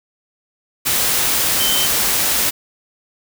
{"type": "tone in noise", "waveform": "sine", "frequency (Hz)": 3093, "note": "G7", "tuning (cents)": -24, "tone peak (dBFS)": -19, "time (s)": [1.59, 1.87], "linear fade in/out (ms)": 20, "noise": "white", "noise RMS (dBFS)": -17, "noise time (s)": [0.85, 2.51], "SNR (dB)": -5, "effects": []}